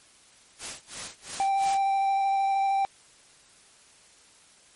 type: noise with tremolo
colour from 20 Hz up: white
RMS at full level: -35 dBFS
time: 0.58-1.79 s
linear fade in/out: 50 ms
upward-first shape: sine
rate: 2.9 Hz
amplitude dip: 100%
type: tone with vibrato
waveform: triangle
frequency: 784 Hz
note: G5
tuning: in tune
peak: -20 dBFS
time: 1.4-2.85 s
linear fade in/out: 0 ms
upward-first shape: square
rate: 13 Hz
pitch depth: 8 cents each way
effects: white hiss -56 dBFS RMS until 4.75 s + MP3 48 kbps